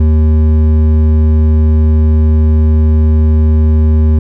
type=tone with hard clipping; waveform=sine; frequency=77.78 Hz; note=D#2; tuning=in tune; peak=-7 dBFS; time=0-4.19 s; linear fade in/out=5 ms; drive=9 dB; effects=none